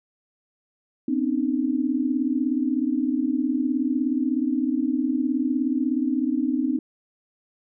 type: tone cluster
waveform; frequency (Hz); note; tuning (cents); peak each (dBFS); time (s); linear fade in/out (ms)
sine; 249.9 / 269.3 / 306.1; B3 / C#4 / D#4; +21 / -50 / -28; -25; 1.08-6.79; 5
effects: none